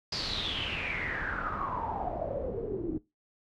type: noise with low-pass filter sweep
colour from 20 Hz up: pink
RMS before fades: -34 dBFS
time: 0.12-2.98 s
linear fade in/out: 5 ms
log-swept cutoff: 4900 to 310 Hz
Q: 9
effects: noise-tail reverb RT60 0.2 s tail -19 dB re dry